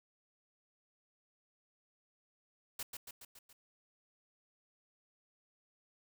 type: noise with echo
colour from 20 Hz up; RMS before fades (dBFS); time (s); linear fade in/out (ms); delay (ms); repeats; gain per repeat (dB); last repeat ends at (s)
white; -41; 2.79-2.83; 5; 140; 5; -4; 3.53
effects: none